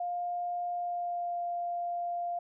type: tone with pitch glide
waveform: sine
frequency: 705 to 697.3 Hz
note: F5 to F5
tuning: +16 to -3 cents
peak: -31 dBFS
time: 0-2.39 s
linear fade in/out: 5 ms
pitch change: -19 cents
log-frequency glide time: 0.7-1.42 s
effects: none